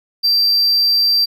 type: tone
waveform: triangle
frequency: 4699 Hz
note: D8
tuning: in tune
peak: -10 dBFS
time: 0.23-1.26 s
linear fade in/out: 20 ms
effects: none